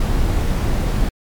brown noise, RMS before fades -17 dBFS, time 0-1.09 s, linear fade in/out 5 ms, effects MP3 96 kbps

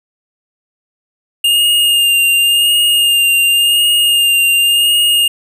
square tone with vibrato, 2820 Hz, F7, 16 cents sharp, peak -9 dBFS, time 1.44-5.28 s, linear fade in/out 5 ms, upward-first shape sine, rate 0.91 Hz, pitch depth 23 cents each way, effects none

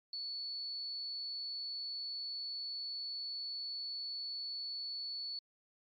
sine tone, 4435 Hz, C#8, in tune, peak -39 dBFS, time 0.13-5.39 s, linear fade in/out 2 ms, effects Opus 48 kbps

